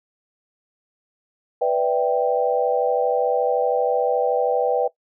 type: chord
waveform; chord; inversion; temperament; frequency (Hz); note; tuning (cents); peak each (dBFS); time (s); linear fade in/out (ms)
sine; E minor seventh; second; equal; 493.9 / 587.3 / 659.3 / 784; B4 / D5 / E5 / G5; 0 / 0 / 0 / 0; -20 / -24 / -25 / -23; 1.61-4.88; 10
effects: noise-tail reverb RT60 0.1 s tail -19 dB re dry